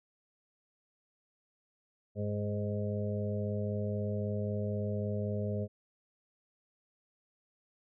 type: harmonic tone with a mistuned harmonic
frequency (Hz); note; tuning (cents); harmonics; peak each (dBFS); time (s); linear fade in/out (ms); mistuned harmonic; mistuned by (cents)
103.83; G#2; 0; 1 / 2 / 4 / 5 / 6; -34 / -37 / -40 / -41 / -42; 2.15-5.68; 50; 1; -22
effects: none